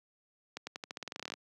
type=accelerating click train; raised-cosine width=0.2 ms; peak=-22 dBFS; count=17; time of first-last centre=0.57-1.338 s; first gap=100 ms; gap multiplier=0.89; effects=high-pass 200 Hz 12 dB/octave